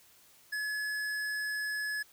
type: tone with hard clipping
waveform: sine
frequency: 1702 Hz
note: G#6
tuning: 42 cents sharp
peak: -34 dBFS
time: 0.52-2.03 s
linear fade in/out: 10 ms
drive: 13 dB
effects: white hiss -61 dBFS RMS until 2.12 s